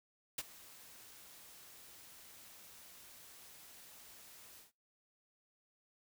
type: noise with ADSR envelope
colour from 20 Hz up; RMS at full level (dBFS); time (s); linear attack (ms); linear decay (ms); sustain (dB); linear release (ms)
white; -37; 0.38-4.72; 6; 34; -20; 140
effects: noise-tail reverb RT60 0.3 s tail -25 dB re dry